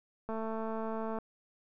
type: click train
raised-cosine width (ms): 1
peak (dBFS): -25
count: 200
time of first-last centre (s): 0.29-1.186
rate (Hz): 222
effects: none